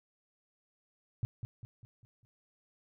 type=tone with echo; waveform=sine; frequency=116.54 Hz; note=A#2; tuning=in tune; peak=-28 dBFS; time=1.23-1.25 s; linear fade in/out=0 ms; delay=200 ms; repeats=5; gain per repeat=-7 dB; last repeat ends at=2.25 s; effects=none